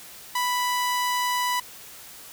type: tone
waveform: sawtooth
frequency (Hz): 989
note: B5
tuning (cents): +2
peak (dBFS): -19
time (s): 0.35-1.6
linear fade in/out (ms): 5
effects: white hiss -44 dBFS RMS until 2.32 s